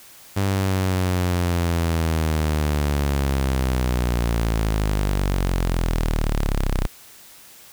sawtooth linear sweep, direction down, 99 to 30.97 Hz, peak -15 dBFS, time 0.36-6.87 s, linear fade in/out 10 ms, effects white hiss -46 dBFS RMS until 7.72 s

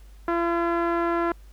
sawtooth tone with low-pass filter, 340 Hz, F4, 46 cents flat, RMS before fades -24 dBFS, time 0.28-1.32 s, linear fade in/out 2 ms, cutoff 1400 Hz, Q 2.1, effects added 50 Hz sine -44 dBFS peak until 1.52 s + pink hiss -60 dBFS RMS until 1.52 s

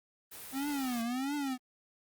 white noise, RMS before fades -46 dBFS, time 0.31-1.03 s, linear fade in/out 20 ms
square tone with vibrato, 259.7 Hz, C4, 13 cents flat, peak -33 dBFS, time 0.52-1.58 s, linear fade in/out 50 ms, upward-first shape triangle, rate 1.5 Hz, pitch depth 230 cents each way
effects Opus 32 kbps

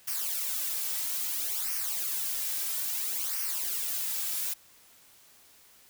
blue noise with flanger, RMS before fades -32 dBFS, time 0.07-4.54 s, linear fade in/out 10 ms, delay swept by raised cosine 0.26 to 2.86 ms, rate 0.6 Hz, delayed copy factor -0.7, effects white hiss -58 dBFS RMS until 5.89 s

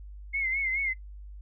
sine tone with vibrato, 2131 Hz, C7, 31 cents sharp, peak -26 dBFS, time 0.33-0.94 s, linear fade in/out 20 ms, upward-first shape sine, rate 4.7 Hz, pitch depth 70 cents each way, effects noise-tail reverb RT60 0.1 s tail -19 dB re dry + added 50 Hz sine -41 dBFS peak until 1.41 s

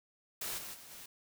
white noise with level steps, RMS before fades -39 / -45 / -53 / -50 dBFS, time 0.41-1.06 s, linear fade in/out 5 ms, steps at 0.57 / 0.73 / 0.9 s, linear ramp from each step 20 ms, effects none

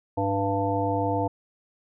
harmonic tone with a mistuned harmonic, 98.5 Hz, G2, 9 cents sharp, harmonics 1 / 3 / 5 / 7 / 9, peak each -29 / -29 / -29 / -29 / -29 dBFS, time 0.17-1.28 s, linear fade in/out 10 ms, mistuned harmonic 1, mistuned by +62 cents, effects none

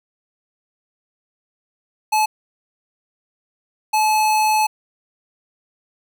square tone bursts at uneven times, 861 Hz, A5, 38 cents flat, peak -15 dBFS, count 2, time 2.12-2.26 / 3.93-4.67 s, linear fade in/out 10 ms, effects none

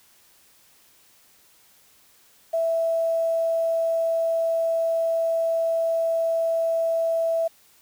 sine tone with quantisation, 659.3 Hz, E5, in tune, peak -20 dBFS, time 2.53-7.48 s, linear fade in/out 10 ms, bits 8, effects white hiss -57 dBFS RMS until 7.81 s

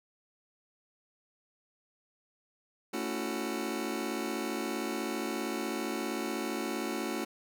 sawtooth chord, F# minor seventh, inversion first, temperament just, 222 / 277.5 / 333 / 370 Hz, A3 / C#4 / E4 / F#4, +16 / +2 / +18 / 0 cents, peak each -34 dBFS, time 2.93-7.25 s, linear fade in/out 10 ms, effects none

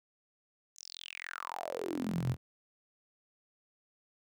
sawtooth tone with high-pass filter sweep, 43.65 Hz, F1, in tune, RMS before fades -38 dBFS, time 0.75-2.37 s, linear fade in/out 50 ms, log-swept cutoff 6800 to 100 Hz, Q 8.1, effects none

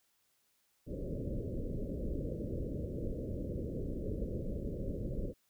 pink low-pass noise, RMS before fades -38 dBFS, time 0.86-5.34 s, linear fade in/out 50 ms, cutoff 580 Hz, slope 96 dB/octave, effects white hiss -75 dBFS RMS until 5.49 s

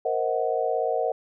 sine chord, C half-diminished seventh, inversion third, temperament equal with one note detuned, 466.2 / 523.3 / 636.1 / 740 Hz, Bb4 / C5 / Eb5 / Gb5, 0 / 0 / +38 / 0 cents, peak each -27 / -29 / -28 / -28 dBFS, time 0.05-1.12 s, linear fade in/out 5 ms, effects none

